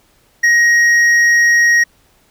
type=tone with hard clipping; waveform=sine; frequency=1883 Hz; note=A#6; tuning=17 cents sharp; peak=-9 dBFS; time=0.43-1.84 s; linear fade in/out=10 ms; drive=5 dB; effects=pink hiss -54 dBFS RMS until 2.3 s